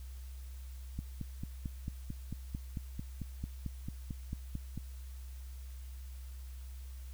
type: click train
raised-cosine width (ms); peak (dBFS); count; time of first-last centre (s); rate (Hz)
5; -26; 18; 0.99-4.776; 4.49
effects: added 64 Hz sine -43 dBFS peak until 7.13 s + white hiss -61 dBFS RMS until 7.13 s